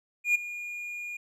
triangle tone with ADSR envelope, 2430 Hz, D#7, 42 cents flat, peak -17 dBFS, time 0.24-1.17 s, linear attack 110 ms, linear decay 11 ms, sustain -16 dB, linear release 6 ms, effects none

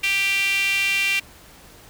sawtooth tone with high-pass filter, 392.8 Hz, G4, 4 cents sharp, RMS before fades -21 dBFS, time 0.03-1.2 s, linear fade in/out 10 ms, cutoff 2500 Hz, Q 9.5, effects pink hiss -47 dBFS RMS until 1.89 s

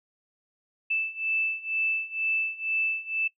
sine beating tone pair, 2637 / 2639.1 Hz, E7 / E7, 0 / +1 cents, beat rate 2.1 Hz, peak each -30 / -28 dBFS, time 0.9-3.28 s, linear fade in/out 10 ms, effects noise-tail reverb RT60 0.1 s tail -19 dB re dry

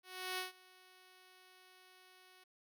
5% pulse tone with ADSR envelope, 370 Hz, F#4, in tune, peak -26 dBFS, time 0.03-2.44 s, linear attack 350 ms, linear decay 140 ms, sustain -24 dB, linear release 8 ms, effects none

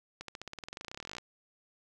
accelerating click train, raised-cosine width 0.2 ms, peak -24 dBFS, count 27, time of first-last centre 0.21-1.183 s, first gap 73 ms, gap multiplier 0.94, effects none

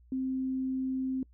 sine tone, 261.6 Hz, C4, in tune, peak -29 dBFS, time 0.12-1.23 s, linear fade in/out 2 ms, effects noise-tail reverb RT60 0.1 s tail -25 dB re dry + added 60 Hz sine -56 dBFS peak until 1.33 s

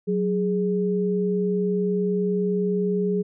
sine tone pair together, 185 / 415.3 Hz, F#3 / G#4, 0 / 0 cents, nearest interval octave + major second, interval 1400 cents, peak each -23 dBFS, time 0.07-3.23 s, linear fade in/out 20 ms, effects none

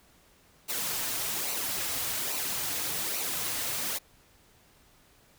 white noise with flanger, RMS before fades -32 dBFS, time 0.68-3.99 s, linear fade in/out 20 ms, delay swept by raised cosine 0.58 to 5.28 ms, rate 1.2 Hz, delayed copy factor -0.55, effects pink hiss -61 dBFS RMS until 5.38 s

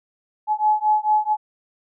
sine beating tone pair, 850 / 854.5 Hz, G#5 / G#5, +40 / +49 cents, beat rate 4.5 Hz, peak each -19 dBFS, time 0.47-1.37 s, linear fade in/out 50 ms, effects none

